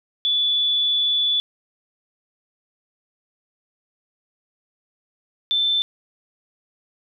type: tone pair in turn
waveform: sine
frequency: 3454 / 3539 Hz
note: A7 / A7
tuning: -33 / +9 cents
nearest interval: unison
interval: 42 cents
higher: second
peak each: -17 dBFS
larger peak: neither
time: 0.25-1.4 / 5.51-5.82 s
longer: first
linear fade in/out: 0 ms
effects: none